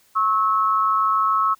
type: tone pair together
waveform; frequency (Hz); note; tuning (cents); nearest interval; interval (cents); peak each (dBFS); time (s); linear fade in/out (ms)
sine; 1093.2 / 1300; C#6 / E6; -24 / -24; minor third; 300; -19; 0.15-1.55; 20
effects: white hiss -58 dBFS RMS until 1.59 s